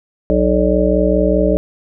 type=harmonic tone with a mistuned harmonic; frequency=61.8 Hz; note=B1; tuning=2 cents sharp; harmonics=1 / 3 / 5 / 7 / 9 / 10; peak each=-18 / -18 / -18 / -18 / -18 / -18 dBFS; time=0.3-1.57 s; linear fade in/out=0 ms; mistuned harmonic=10; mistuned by=-48 cents; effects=none